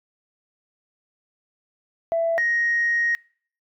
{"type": "tone pair in turn", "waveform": "sine", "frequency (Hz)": [665, 1874.4], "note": ["E5", "A#6"], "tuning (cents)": [15, 9], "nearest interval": "octave + tritone", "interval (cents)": 1794, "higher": "second", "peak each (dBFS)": -18, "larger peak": "neither", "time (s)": [[2.12, 2.38], [2.38, 3.15]], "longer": "second", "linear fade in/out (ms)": 0, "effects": ["noise-tail reverb RT60 0.5 s tail -26 dB re dry", "tanh soft clip ceiling -14 dBFS"]}